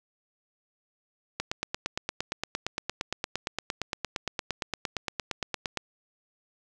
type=click train; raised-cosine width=0.2 ms; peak=-12 dBFS; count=39; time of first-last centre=1.4-5.773 s; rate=8.69 Hz; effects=none